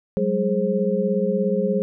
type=tone cluster; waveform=sine; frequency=186.8 / 203.7 / 417.7 / 530 Hz; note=F#3 / G#3 / G#4 / C5; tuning=+17 / -33 / +10 / +22 cents; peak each=-24 dBFS; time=0.17-1.82 s; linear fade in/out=0 ms; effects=none